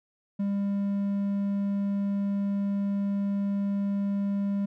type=tone; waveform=triangle; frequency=200 Hz; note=G3; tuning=35 cents sharp; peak=-23 dBFS; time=0.39-4.66 s; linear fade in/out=10 ms; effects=none